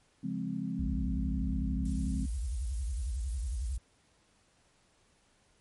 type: chord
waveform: sine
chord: Db major seventh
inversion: none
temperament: equal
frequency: 138.59 / 174.61 / 207.7 / 261.6 Hz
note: Db3 / F3 / Ab3 / C4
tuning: 0 / 0 / 0 / 0 cents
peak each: -42 / -37 / -37 / -37 dBFS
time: 0.23-2.26 s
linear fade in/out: 10 ms
type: tone with vibrato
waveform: sine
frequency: 60.9 Hz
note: B1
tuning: 24 cents flat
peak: -31 dBFS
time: 0.79-3.78 s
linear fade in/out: 5 ms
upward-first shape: sine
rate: 11 Hz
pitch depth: 290 cents each way
type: noise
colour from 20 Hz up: violet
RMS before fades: -47 dBFS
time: 1.85-3.77 s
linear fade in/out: 5 ms
effects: pink hiss -68 dBFS RMS until 5.6 s + MP3 48 kbps